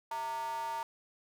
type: tone with high-pass filter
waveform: square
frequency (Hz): 130.9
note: C3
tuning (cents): +1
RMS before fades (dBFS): -37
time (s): 0.11-0.83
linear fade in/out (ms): 2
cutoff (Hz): 880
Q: 8.8
effects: none